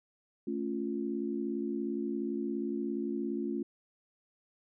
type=chord; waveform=sine; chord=A augmented; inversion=none; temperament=equal; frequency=220 / 277.2 / 349.2 Hz; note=A3 / C#4 / E#4; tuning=0 / 0 / 0 cents; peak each=-36 / -36 / -36 dBFS; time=0.47-3.63 s; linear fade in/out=5 ms; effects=none